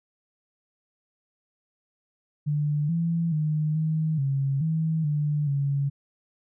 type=tone with pitch steps; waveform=sine; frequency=148.1 / 167.3 / 153.2 / 157.5 / 137.3 / 160 / 148.4 / 140.3 Hz; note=D3 / E3 / D#3 / D#3 / C#3 / D#3 / D3 / C#3; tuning=+15 / +26 / -27 / +21 / -16 / +49 / +18 / +21 cents; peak=-22 dBFS; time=2.46-5.9 s; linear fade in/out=20 ms; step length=430 ms; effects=none